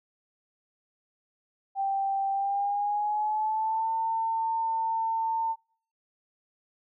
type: tone with pitch glide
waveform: sine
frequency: 784 to 900.6 Hz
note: G5 to A5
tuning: 0 to +40 cents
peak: -25 dBFS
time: 1.75-5.56 s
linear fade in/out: 50 ms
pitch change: +240 cents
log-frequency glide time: 2.32-3.92 s
effects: noise-tail reverb RT60 0.5 s tail -26 dB re dry